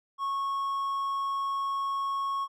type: tone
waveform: triangle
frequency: 1100 Hz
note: C#6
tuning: 14 cents flat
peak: -26 dBFS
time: 0.18-2.48 s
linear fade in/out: 50 ms
effects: none